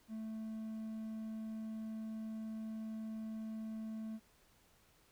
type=tone; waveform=triangle; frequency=220 Hz; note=A3; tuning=in tune; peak=-39 dBFS; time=0.08-4.2 s; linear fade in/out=50 ms; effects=pink hiss -69 dBFS RMS until 5.11 s